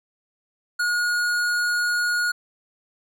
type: tone with hard clipping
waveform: triangle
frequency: 1441 Hz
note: F#6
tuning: 46 cents flat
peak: -22 dBFS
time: 0.79-2.32 s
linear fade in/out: 10 ms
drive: 17 dB
effects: none